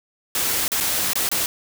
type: noise with dropouts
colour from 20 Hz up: white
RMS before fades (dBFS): -22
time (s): 0.35-1.46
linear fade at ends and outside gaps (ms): 1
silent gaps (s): 0.68-0.718 / 0.803-0.808 / 1.133-1.155 / 1.29-1.315
effects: none